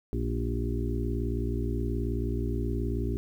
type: harmonic tone with a mistuned harmonic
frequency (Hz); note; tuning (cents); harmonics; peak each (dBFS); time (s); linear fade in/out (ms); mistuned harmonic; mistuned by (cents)
58.8; A#1; +16; 1 / 2 / 4 / 5 / 6 / 7; -30 / -33 / -36 / -37 / -38 / -38; 0.13-3.17; 0; 7; -51
effects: 10-bit